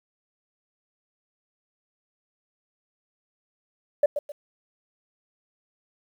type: tone with echo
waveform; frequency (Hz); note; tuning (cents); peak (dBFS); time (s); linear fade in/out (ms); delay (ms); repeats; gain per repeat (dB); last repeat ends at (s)
sine; 583; D5; -13; -13; 4.03-4.06; 5; 130; 2; -10; 4.32
effects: tanh soft clip ceiling -10 dBFS + 9-bit